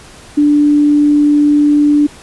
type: tone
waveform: sine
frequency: 293.7 Hz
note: D4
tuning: in tune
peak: -6 dBFS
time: 0.37-2.07 s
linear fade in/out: 10 ms
effects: pink hiss -37 dBFS RMS until 2.22 s + resampled to 24000 Hz